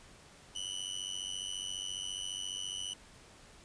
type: tone with amplitude modulation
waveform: sawtooth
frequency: 2984 Hz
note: F#7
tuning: 14 cents sharp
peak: -30 dBFS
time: 0.55-2.94 s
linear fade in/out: 10 ms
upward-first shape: sine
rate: 94.6 Hz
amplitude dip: 95%
effects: pink hiss -57 dBFS RMS until 3.64 s + resampled to 22050 Hz